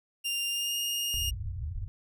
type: tone with pitch glide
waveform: sawtooth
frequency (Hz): 2794 to 2840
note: F7 to F7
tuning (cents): 0 to +28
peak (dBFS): -26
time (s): 0.24-1.31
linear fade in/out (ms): 20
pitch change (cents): +28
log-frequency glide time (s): 0.48-0.76
type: low-pass noise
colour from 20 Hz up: white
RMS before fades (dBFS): -35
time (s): 1.14-1.88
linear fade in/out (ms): 0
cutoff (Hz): 110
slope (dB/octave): 48
effects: none